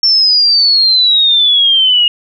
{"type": "exponential sweep", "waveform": "sine", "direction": "down", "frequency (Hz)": [5440, 2854], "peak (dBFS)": -6, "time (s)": [0.03, 2.08], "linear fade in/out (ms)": 2, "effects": []}